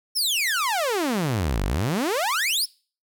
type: exponential two-way sweep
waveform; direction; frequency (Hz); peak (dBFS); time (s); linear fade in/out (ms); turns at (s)
sawtooth; down then up; 5588 to 43.65 to 5588; -18; 0.15-2.66; 20; 1.64
effects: noise-tail reverb RT60 0.4 s tail -24 dB re dry